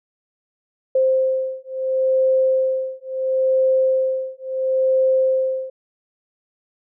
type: beating tone pair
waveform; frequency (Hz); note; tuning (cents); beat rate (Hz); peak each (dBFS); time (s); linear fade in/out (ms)
sine; 523.3 / 524.03; C5 / C5; 0 / +3; 0.73; -19; 0.95-5.7; 5
effects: none